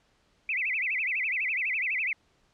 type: tone with vibrato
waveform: sine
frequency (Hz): 2300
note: D7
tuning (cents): -37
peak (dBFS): -26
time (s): 0.49-2.13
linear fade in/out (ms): 2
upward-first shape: sine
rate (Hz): 12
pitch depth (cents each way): 260
effects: pink hiss -67 dBFS RMS until 2.53 s + low-pass 6000 Hz 12 dB/octave